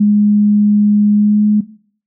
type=tone with pitch glide; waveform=sine; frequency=207.7 to 210.2 Hz; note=G#3 to G#3; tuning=0 to +21 cents; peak=-7 dBFS; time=0-1.61 s; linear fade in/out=10 ms; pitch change=+21 cents; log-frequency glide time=1.14-1.46 s; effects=noise-tail reverb RT60 0.5 s tail -17 dB re dry